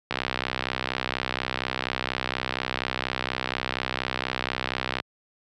click train, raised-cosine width 0.3 ms, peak -9 dBFS, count 315, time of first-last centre 0.11-5.001 s, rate 64.2 Hz, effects high-pass 80 Hz 12 dB/octave

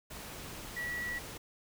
sine tone in noise, 1938 Hz, B6, 33 cents flat, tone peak -35 dBFS, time 0.76-1.19 s, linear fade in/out 10 ms, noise pink, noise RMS -45 dBFS, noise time 0.1-1.38 s, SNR +7 dB, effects none

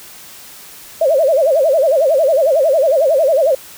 sine tone with vibrato, 589 Hz, D5, 5 cents sharp, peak -9 dBFS, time 1.01-3.55 s, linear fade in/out 5 ms, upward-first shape sine, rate 11 Hz, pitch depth 220 cents each way, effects white hiss -37 dBFS RMS until 3.77 s

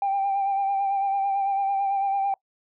sine tone with vibrato, 789 Hz, G5, 11 cents sharp, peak -20 dBFS, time 0.02-2.34 s, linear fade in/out 2 ms, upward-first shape sine, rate 9 Hz, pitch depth 29 cents each way, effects noise-tail reverb RT60 0.1 s tail -24 dB re dry + tanh soft clip ceiling -18 dBFS

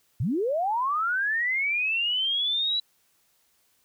sine linear sweep, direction up, 92.5 to 3951 Hz, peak -23 dBFS, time 0.2-2.8 s, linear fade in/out 5 ms, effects white hiss -67 dBFS RMS until 3.84 s

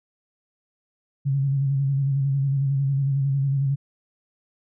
sine tone with vibrato, 137.6 Hz, C#3, 12 cents flat, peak -19 dBFS, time 1.25-3.76 s, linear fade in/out 20 ms, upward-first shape square, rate 11 Hz, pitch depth 34 cents each way, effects none

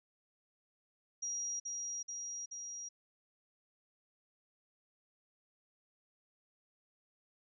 sine tone with echo, 5720 Hz, F8, 41 cents sharp, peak -36 dBFS, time 1.22-1.6 s, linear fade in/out 10 ms, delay 430 ms, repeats 3, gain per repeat -2 dB, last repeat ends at 2.89 s, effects none

